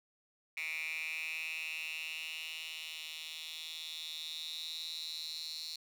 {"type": "tone with high-pass filter sweep", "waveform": "10% pulse", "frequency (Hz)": 159.1, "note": "D#3", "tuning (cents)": 39, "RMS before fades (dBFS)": -42, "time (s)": [0.57, 5.76], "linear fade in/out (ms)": 2, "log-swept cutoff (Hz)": [2300, 4300], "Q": 7.9, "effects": []}